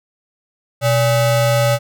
square ring-modulated tone, 349.2 Hz, F4, in tune, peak -10 dBFS, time 0.81-1.79 s, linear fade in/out 50 ms, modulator 225 Hz, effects none

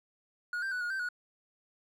triangle tone with pitch steps, 1445 / 1573 / 1482 / 1437 / 1556 / 1458 Hz, F#6 / G6 / F#6 / F6 / G6 / F#6, -41 / +6 / +2 / +49 / -13 / -26 cents, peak -30 dBFS, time 0.53-1.088 s, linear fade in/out 2 ms, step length 93 ms, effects none

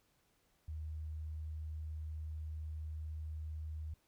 sine tone, 77.78 Hz, D#2, in tune, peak -40 dBFS, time 0.68-3.94 s, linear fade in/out 5 ms, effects pink hiss -75 dBFS RMS until 4.07 s

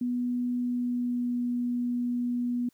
sine tone with pitch glide, 245.4 to 243.3 Hz, B3 to B3, -11 to -26 cents, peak -26 dBFS, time 0.01-2.69 s, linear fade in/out 5 ms, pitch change -15 cents, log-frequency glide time 0.58-1.42 s, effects white hiss -69 dBFS RMS until 2.73 s

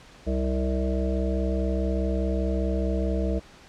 harmonic tone with a mistuned harmonic, 64.8 Hz, C2, 16 cents flat, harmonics 1 / 3 / 5 / 7 / 9 / 10, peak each -25 / -30 / -32 / -33 / -35 / -35 dBFS, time 0.26-3.4 s, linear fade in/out 20 ms, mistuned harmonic 7, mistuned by +16 cents, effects pink hiss -50 dBFS RMS until 3.68 s + low-pass 6000 Hz 12 dB/octave

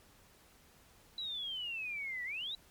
sine exponential two-way sweep, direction down then up, 3971 to 1925 to 3971 Hz, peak -37 dBFS, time 1.18-2.55 s, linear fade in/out 2 ms, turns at 2.24 s, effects pink hiss -63 dBFS RMS until 2.7 s + MP3 96 kbps

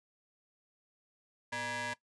sawtooth ring-modulated tone, 355.1 Hz, F4, 29 cents sharp, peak -28 dBFS, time 1.52-1.94 s, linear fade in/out 10 ms, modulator 1310 Hz, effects noise-tail reverb RT60 0.1 s tail -18 dB re dry + resampled to 22050 Hz

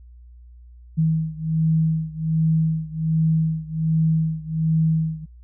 sine beating tone pair, 159.3 / 160.6 Hz, D#3 / E3, +41 / -45 cents, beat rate 1.3 Hz, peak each -20 / -22 dBFS, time 0.97-5.26 s, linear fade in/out 20 ms, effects added 60 Hz sine -42 dBFS peak until 5.43 s

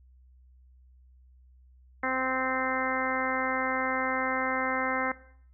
harmonic tone, 260.2 Hz, C4, 9 cents flat, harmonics 1 / 2 / 3 / 4 / 5 / 6 / 7 / 8, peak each -35 / -35 / -35 / -35 / -35 / -35 / -35 / -35 dBFS, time 2.03-5.12 s, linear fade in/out 5 ms, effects noise-tail reverb RT60 0.6 s tail -17 dB re dry + added 63 Hz sine -54 dBFS peak until 5.53 s

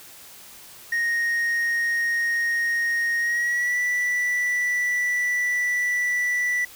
triangle tone with pitch glide, 1864.7 to 1966.5 Hz, A#6 to B6, 0 to -8 cents, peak -19 dBFS, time 0.92-6.65 s, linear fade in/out 5 ms, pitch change +92 cents, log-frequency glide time 3.18-3.79 s, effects white hiss -45 dBFS RMS until 6.75 s

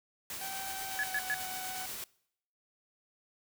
white noise with tremolo, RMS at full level -40 dBFS, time 0.3-2.04 s, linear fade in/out 2 ms, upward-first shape sine, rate 8.2 Hz, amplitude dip 25%
sawtooth tone with pitch glide, 773 to 748.8 Hz, G5 to F#5, -24 to +20 cents, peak -37 dBFS, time 0.41-1.86 s, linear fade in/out 5 ms, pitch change -56 cents, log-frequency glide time 0.85-1.19 s
sine tone bursts, 1700 Hz, G#6, 40 cents sharp, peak -29 dBFS, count 3, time 0.99-1.342 s, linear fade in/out 0 ms, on 44 ms, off 110 ms
effects noise-tail reverb RT60 0.7 s tail -23 dB re dry

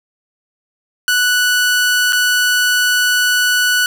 sawtooth tone with dropouts, 1480 Hz, F#6, in tune, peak -8 dBFS, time 1.08-3.86 s, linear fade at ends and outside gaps 1 ms, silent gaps 2.124-2.13 s, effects none

